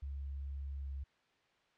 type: tone with pitch glide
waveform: sine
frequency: 69.3 to 68.46 Hz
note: C#2 to C#2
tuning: 0 to -21 cents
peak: -39 dBFS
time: 0.02-1.04 s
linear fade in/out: 10 ms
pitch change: -21 cents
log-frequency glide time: 0.8-0.87 s
effects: white hiss -72 dBFS RMS until 1.77 s + low-pass 3000 Hz 12 dB/octave